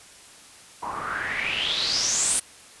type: noise with low-pass filter sweep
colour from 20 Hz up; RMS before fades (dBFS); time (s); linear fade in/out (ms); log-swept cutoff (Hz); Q
white; -26; 0.82-2.4; 10; 920 to 9700; 6.8
effects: white hiss -48 dBFS RMS until 2.8 s + resampled to 24000 Hz